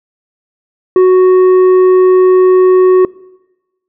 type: tone with tanh clipping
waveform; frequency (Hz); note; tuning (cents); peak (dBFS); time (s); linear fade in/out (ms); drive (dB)
sine; 370; F#4; 0; -4; 0.96-3.05; 2; 6
effects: noise-tail reverb RT60 1.0 s tail -22 dB re dry